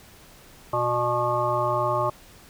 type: harmonic tone with a mistuned harmonic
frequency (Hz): 121.1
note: B2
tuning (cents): -34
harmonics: 1 / 3 / 5 / 7 / 9 / 10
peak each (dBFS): -31 / -31 / -26 / -29 / -26 / -31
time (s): 0.73-2.1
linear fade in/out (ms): 5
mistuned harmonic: 7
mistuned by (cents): +27
effects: pink hiss -50 dBFS RMS until 2.49 s